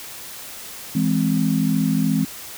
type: chord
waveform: sine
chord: E augmented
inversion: none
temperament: equal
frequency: 164.81 / 207.7 / 261.6 Hz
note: E3 / G#3 / B#3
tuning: 0 / 0 / 0 cents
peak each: -21 dBFS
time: 0.95-2.25 s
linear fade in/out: 5 ms
effects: white hiss -36 dBFS RMS until 2.57 s